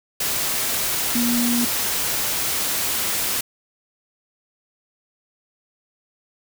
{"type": "tone in noise", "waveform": "sine", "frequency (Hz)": 239.3, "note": "A#3", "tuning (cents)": 46, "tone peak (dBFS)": -19, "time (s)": [1.15, 1.65], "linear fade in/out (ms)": 5, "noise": "white", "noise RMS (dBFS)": -23, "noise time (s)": [0.2, 3.41], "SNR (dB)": 1, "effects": []}